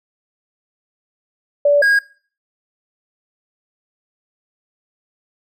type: tone pair in turn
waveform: sine / triangle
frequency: 578 / 1634.8 Hz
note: D5 / G#6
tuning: -28 / -28 cents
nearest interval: octave + tritone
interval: 1800 cents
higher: second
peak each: -9 dBFS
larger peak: neither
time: 1.65-1.82 / 1.82-1.99 s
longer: neither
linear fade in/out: 5 ms
effects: noise-tail reverb RT60 0.4 s tail -18 dB re dry